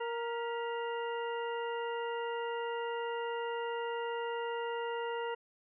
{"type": "harmonic tone with a mistuned harmonic", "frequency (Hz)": 467.6, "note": "A#4", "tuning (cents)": 5, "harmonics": [1, 2, 3, 4, 6], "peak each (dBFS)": [-36, -39, -45, -47, -48], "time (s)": [0, 5.35], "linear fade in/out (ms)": 10, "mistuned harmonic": 4, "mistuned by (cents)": 62, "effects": []}